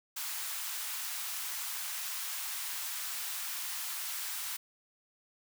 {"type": "high-pass noise", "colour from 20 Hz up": "white", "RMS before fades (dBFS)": -38, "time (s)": [0.16, 4.57], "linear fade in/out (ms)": 10, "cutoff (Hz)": 870, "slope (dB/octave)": 24, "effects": []}